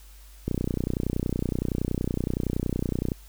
click train, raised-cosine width 3 ms, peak -13 dBFS, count 82, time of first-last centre 0.48-3.118 s, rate 30.7 Hz, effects added 50 Hz sine -46 dBFS peak until 3.28 s + white hiss -55 dBFS RMS until 3.28 s

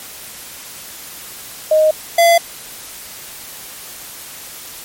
sine / square tone pair in turn, 622.3 / 679.1 Hz, D#5 / F5, 0 / -49 cents, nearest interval major second, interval 151 cents, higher second, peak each -8 dBFS, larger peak neither, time 1.71-1.91 / 2.18-2.38 s, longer neither, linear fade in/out 5 ms, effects white hiss -33 dBFS RMS until 4.84 s + MP3 64 kbps

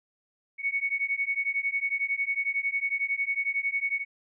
sine beating tone pair, 2217 / 2228 Hz, C#7 / C#7, 0 / +8 cents, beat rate 11 Hz, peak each -29 dBFS, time 0.58-4.05 s, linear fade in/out 50 ms, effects none

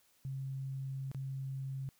sine tone with dropouts, 134.5 Hz, C3, 48 cents sharp, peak -37 dBFS, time 0.25-1.89 s, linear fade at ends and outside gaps 0 ms, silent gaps 1.115-1.147 s, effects white hiss -70 dBFS RMS until 1.99 s

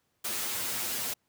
white noise with comb filter, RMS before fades -33 dBFS, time 0.24-1.14 s, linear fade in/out 10 ms, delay 8.4 ms, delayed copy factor +0.9, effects pink hiss -75 dBFS RMS until 1.28 s + high-pass 80 Hz 12 dB/octave

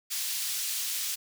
pink high-pass noise, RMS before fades -32 dBFS, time 0.1-1.16 s, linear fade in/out 20 ms, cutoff 3900 Hz, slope 12 dB/octave, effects none

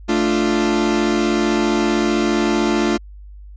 40% pulse chord, D minor, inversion second, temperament equal, 220 / 293.7 / 349.2 Hz, A3 / D4 / F4, 0 / 0 / 0 cents, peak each -19 / -20 / -18 dBFS, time 0.08-2.98 s, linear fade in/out 20 ms, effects added 50 Hz sine -35 dBFS peak until 3.56 s + resampled to 16000 Hz

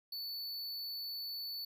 square tone, 4472 Hz, C#8, 14 cents sharp, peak -40 dBFS, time 0.12-1.65 s, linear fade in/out 5 ms, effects none

